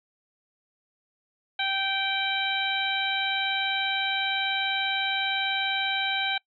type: harmonic tone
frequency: 779 Hz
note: G5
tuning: 11 cents flat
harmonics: 1 / 2 / 3 / 4 / 5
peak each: -31 / -31 / -31 / -31 / -31 dBFS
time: 1.59-6.38 s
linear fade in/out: 5 ms
effects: noise-tail reverb RT60 0.1 s tail -24 dB re dry